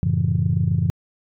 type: chord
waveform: sine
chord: F# minor seventh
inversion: none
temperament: just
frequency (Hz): 92.5 / 111 / 138.75 / 166.5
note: F#2 / A2 / C#3 / E3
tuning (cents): 0 / +16 / +2 / +18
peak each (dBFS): -22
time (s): 0.03-0.9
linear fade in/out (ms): 0
effects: tanh soft clip ceiling -8 dBFS